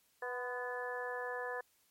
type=harmonic tone with a mistuned harmonic; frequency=246.9 Hz; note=B3; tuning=in tune; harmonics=2 / 3 / 4 / 5 / 6 / 7; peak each=-41 / -46 / -45 / -52 / -52 / -42 dBFS; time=0.22-1.61 s; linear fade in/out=5 ms; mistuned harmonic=4; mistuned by=+31 cents; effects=white hiss -72 dBFS RMS until 1.9 s + MP3 64 kbps